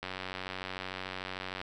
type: click train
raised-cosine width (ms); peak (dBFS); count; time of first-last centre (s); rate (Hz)
0.3; -21; 149; 0.03-1.615; 93.4
effects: none